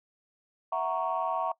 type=chord; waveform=sine; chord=F# dominant seventh; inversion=third; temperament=equal; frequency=659.3 / 740 / 932.3 / 1108.7 Hz; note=E5 / F#5 / A#5 / C#6; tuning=0 / 0 / 0 / 0 cents; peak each=-32 dBFS; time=0.72-1.52 s; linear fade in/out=5 ms; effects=noise-tail reverb RT60 0.1 s tail -21 dB re dry + tanh soft clip ceiling -19 dBFS